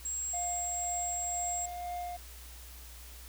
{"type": "tone", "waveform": "sine", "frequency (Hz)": 7600, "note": "A#8", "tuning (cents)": 33, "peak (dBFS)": -33, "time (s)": [0.05, 1.66], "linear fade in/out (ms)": 5}
{"type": "tone with tremolo", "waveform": "triangle", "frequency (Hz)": 708, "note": "F5", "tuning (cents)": 23, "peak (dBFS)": -33, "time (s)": [0.33, 2.17], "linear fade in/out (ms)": 10, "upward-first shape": "sine", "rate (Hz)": 2, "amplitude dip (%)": 35}
{"effects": ["added 60 Hz sine -48 dBFS peak until 3.28 s", "white hiss -52 dBFS RMS until 3.28 s"]}